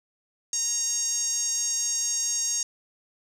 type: tone with band-pass filter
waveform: 5% pulse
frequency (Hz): 932.3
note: A#5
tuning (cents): 0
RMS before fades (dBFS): -27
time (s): 0.53-2.63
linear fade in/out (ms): 2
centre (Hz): 6400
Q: 7.5
effects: none